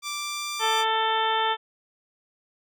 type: tone with pitch glide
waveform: 10% pulse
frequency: 1174.7 to 1182.2 Hz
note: D6 to D6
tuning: 0 to +11 cents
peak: -21 dBFS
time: 0.02-0.85 s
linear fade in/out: 50 ms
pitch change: +11 cents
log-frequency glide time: 0.13-0.52 s
type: harmonic tone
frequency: 443.2 Hz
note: A4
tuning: 13 cents sharp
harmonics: 1 / 2 / 3 / 4 / 5 / 6 / 7 / 8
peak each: -31 / -24 / -29 / -31 / -38 / -40 / -32 / -32 dBFS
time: 0.59-1.57 s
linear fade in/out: 50 ms
effects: none